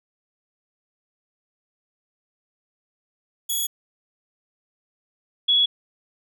5% pulse / sine tone pair in turn, 3368 / 3368 Hz, G#7 / G#7, +24 / +24 cents, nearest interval unison, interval 0 cents, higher neither, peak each -15 dBFS, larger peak neither, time 3.49-3.67 / 5.48-5.66 s, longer neither, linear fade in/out 10 ms, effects none

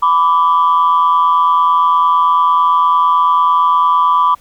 sine tone pair together, 996.1 / 1165 Hz, B5 / D6, +15 / -14 cents, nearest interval minor third, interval 271 cents, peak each -10 dBFS, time 0.02-4.35 s, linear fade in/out 10 ms, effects tanh soft clip ceiling -3 dBFS + pink hiss -49 dBFS RMS until 4.4 s

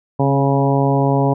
harmonic tone with a mistuned harmonic, 138.59 Hz, C#3, in tune, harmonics 1 / 2 / 3 / 4 / 5 / 6 / 7, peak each -16 / -19 / -21 / -22 / -23 / -24 / -24 dBFS, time 0.19-1.34 s, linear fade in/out 10 ms, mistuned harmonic 2, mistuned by -21 cents, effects none

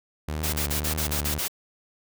sawtooth tone with vibrato, 75.1 Hz, D2, 39 cents sharp, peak -24 dBFS, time 0.28-1.39 s, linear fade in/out 5 ms, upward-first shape triangle, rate 1.9 Hz, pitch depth 58 cents each way
white noise bursts, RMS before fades -28 dBFS, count 8, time 0.43-1.482 s, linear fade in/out 10 ms, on 100 ms, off 36 ms
effects none

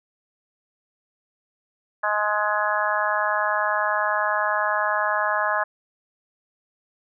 harmonic tone, 210 Hz, G#3, 19 cents sharp, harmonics 3 / 4 / 5 / 6 / 7 / 8, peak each -27 / -28 / -26 / -28 / -30 / -26 dBFS, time 2.03-5.64 s, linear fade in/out 10 ms, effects none

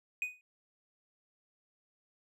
triangle tone with exponential decay, 2489 Hz, D#7, in tune, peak -27 dBFS, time 0.22-0.41 s, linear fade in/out 1 ms, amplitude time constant 41 ms, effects none

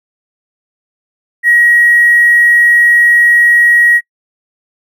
triangle tone with hard clipping, 1900 Hz, A#6, 33 cents sharp, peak -5 dBFS, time 1.43-4.01 s, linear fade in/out 50 ms, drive 3 dB, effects noise-tail reverb RT60 0.1 s tail -26 dB re dry

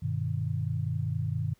sine chord, G augmented, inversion none, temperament just, 98 / 122.5 / 153.12 Hz, G2 / B2 / D#3, 0 / -14 / -27 cents, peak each -32 dBFS, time 0.02-1.54 s, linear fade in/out 10 ms, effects pink hiss -67 dBFS RMS until 1.59 s

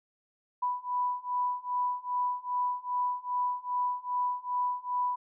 sine beating tone pair, 987.8 / 990.3 Hz, B5 / B5, 0 / +4 cents, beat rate 2.5 Hz, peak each -32 / -31 dBFS, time 0.62-5.16 s, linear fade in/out 10 ms, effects none

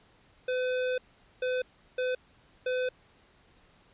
square tone bursts at uneven times, 506 Hz, B4, 42 cents sharp, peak -28 dBFS, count 4, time 0.48-0.98 / 1.42-1.62 / 1.98-2.15 / 2.66-2.89 s, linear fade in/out 5 ms, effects pink hiss -62 dBFS RMS until 3.93 s + resampled to 8000 Hz

